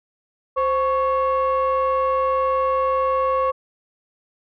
sine tone pair together, 523.2 / 1108.7 Hz, C5 / C#6, 0 / 0 cents, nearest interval octave + minor second, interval 1300 cents, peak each -18 dBFS, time 0.56-3.52 s, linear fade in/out 20 ms, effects tanh soft clip ceiling -14 dBFS

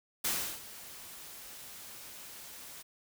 white noise with ADSR envelope, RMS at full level -31 dBFS, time 0.24-2.83 s, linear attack 10 ms, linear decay 340 ms, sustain -17 dB, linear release 17 ms, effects none

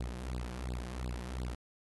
sawtooth tone with flanger, 61.74 Hz, B1, in tune, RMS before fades -39 dBFS, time 0-1.55 s, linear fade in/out 5 ms, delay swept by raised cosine 0.22 to 5.82 ms, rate 2.8 Hz, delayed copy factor +1, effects AAC 32 kbps

